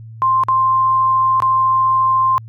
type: tone with dropouts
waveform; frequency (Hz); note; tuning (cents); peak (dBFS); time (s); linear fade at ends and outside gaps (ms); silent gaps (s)
sine; 1049; C6; +4; -11; 0.22-2.38; 0; 0.436-0.485 / 1.402-1.422
effects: added 112 Hz sine -32 dBFS peak until 2.48 s